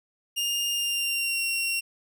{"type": "tone with pitch glide", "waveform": "sawtooth", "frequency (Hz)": [2819, 2743], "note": ["F7", "F7"], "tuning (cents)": [16, -32], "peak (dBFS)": -22, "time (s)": [0.36, 1.81], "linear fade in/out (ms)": 20, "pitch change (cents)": -48, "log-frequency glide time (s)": [0.7, 1.42], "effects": []}